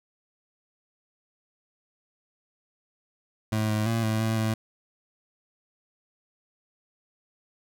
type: tone with pitch steps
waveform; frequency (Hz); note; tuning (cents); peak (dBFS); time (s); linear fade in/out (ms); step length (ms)
25% pulse; 108.7 / 107.4 / 114.3 / 109.7 / 111.7 / 110.2; A2 / A2 / A#2 / A2 / A2 / A2; -21 / -41 / -34 / -5 / +27 / +3; -20; 3.52-4.54; 5; 170
effects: none